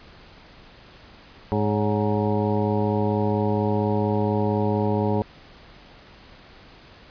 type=harmonic tone with a mistuned harmonic; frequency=104.3 Hz; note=G#2; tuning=8 cents sharp; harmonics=1 / 2 / 3 / 4 / 5 / 7 / 8 / 9; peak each=-25 / -25 / -30 / -26 / -30 / -33 / -33 / -32 dBFS; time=1.52-5.22 s; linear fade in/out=0 ms; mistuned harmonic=5; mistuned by=+110 cents; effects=pink hiss -48 dBFS RMS until 7.1 s + resampled to 11025 Hz